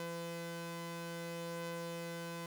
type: tone pair together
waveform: sawtooth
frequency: 169 / 506.4 Hz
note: E3 / B4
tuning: +43 / +43 cents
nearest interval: octave + perfect fifth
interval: 1900 cents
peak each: -40 / -40 dBFS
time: 0-2.46 s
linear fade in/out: 2 ms
effects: none